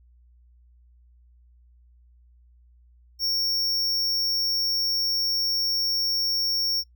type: tone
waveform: square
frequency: 5500 Hz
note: F8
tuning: 27 cents flat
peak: -23 dBFS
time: 3.19-6.84 s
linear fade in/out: 50 ms
effects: noise-tail reverb RT60 0.1 s tail -26 dB re dry + added 60 Hz sine -53 dBFS peak until 6.95 s